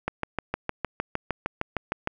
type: click train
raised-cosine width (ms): 0.5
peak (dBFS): -11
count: 14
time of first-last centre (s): 0.08-2.074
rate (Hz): 6.52
effects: none